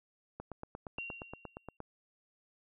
click train, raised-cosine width 1 ms, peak -28 dBFS, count 13, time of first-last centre 0.4-1.804 s, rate 8.55 Hz
sine tone with exponential decay, 2757 Hz, F7, 23 cents flat, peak -37 dBFS, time 0.98-1.77 s, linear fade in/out 2 ms, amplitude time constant 170 ms
effects none

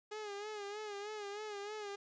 sawtooth tone with vibrato, 415.3 Hz, G#4, in tune, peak -38 dBFS, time 0.11-1.96 s, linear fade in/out 10 ms, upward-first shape sine, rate 3.2 Hz, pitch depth 65 cents each way, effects resampled to 16000 Hz + 11-bit

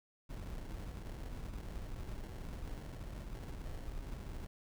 brown noise with sample-and-hold, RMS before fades -44 dBFS, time 0.29-4.47 s, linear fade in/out 10 ms, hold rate 1225 Hz, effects none

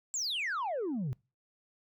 sine exponential sweep, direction down, 7730 to 116.54 Hz, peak -29 dBFS, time 0.14-1.13 s, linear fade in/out 0 ms, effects noise-tail reverb RT60 0.3 s tail -26 dB re dry + tanh soft clip ceiling -30 dBFS

